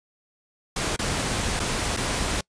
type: noise with dropouts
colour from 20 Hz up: pink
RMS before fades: -26 dBFS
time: 0.76-2.41 s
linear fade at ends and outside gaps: 5 ms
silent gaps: 0.964-0.99 / 1.595-1.599 / 1.967-1.971 s
effects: noise-tail reverb RT60 0.1 s tail -25 dB re dry + resampled to 22050 Hz